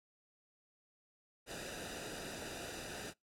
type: noise with comb filter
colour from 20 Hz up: pink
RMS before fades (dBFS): -45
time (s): 1.46-3.14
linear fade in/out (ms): 50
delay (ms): 0.92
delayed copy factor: -0.7
effects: noise-tail reverb RT60 0.2 s tail -26 dB re dry + low-pass 10000 Hz 12 dB/octave